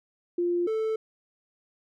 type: tone pair in turn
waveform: sine / triangle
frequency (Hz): 349.2 / 440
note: F4 / A4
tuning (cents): 0 / 0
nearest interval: major third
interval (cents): 400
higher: second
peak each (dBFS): -23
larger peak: neither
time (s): 0.38-0.67 / 0.67-0.96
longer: neither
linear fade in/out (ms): 5
effects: none

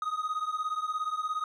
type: beating tone pair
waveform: triangle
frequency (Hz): 1244.5 / 1261.5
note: D#6 / D#6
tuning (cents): 0 / +23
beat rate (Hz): 17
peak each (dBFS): -30 / -32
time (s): 0.02-1.44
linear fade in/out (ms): 2
effects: resampled to 24000 Hz

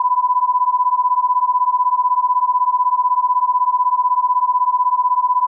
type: beating tone pair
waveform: sine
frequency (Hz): 989 / 1005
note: B5 / B5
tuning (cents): +2 / +30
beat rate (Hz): 16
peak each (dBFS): -16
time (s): 0-5.47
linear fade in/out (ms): 5
effects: none

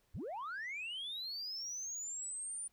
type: linear sweep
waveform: sine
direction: up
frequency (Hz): 36.71 to 9400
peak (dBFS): -38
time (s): 0.14-2.68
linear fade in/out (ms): 10
effects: tanh soft clip ceiling -38 dBFS + pink hiss -75 dBFS RMS until 2.72 s

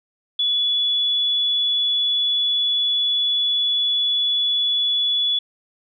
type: tone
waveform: sine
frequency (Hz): 3419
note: G#7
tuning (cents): +50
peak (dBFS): -17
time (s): 0.39-5.39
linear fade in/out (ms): 5
effects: none

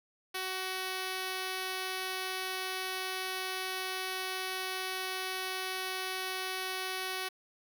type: tone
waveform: 5% pulse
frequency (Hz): 374.8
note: F#4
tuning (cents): +22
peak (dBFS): -23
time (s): 0.34-7.29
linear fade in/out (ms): 10
effects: 10-bit

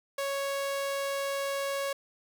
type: tone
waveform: sawtooth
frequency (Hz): 554.4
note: C#5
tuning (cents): 0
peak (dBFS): -26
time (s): 0.18-1.93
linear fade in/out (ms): 5
effects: none

